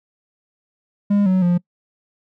triangle tone with pitch steps, 203.1 / 186.4 / 175.9 Hz, G#3 / F#3 / F3, -38 / +13 / +13 cents, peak -11 dBFS, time 1.1-1.58 s, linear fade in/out 10 ms, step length 160 ms, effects noise-tail reverb RT60 0.1 s tail -24 dB re dry

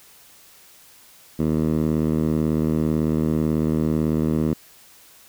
10% pulse tone with band-pass filter, 78.1 Hz, D#2, 7 cents sharp, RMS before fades -21 dBFS, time 1.39-4.54 s, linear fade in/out 5 ms, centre 220 Hz, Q 1.1, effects white hiss -50 dBFS RMS until 5.28 s

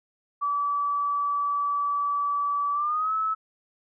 sine tone with pitch glide, 1151 to 1299.4 Hz, D6 to E6, -35 to -25 cents, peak -23 dBFS, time 0.41-3.35 s, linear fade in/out 20 ms, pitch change +210 cents, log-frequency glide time 2.73-3.13 s, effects none

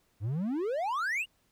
triangle exponential sweep, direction up, 93.9 to 2960 Hz, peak -27 dBFS, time 0.2-1.26 s, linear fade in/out 50 ms, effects pink hiss -71 dBFS RMS until 1.51 s

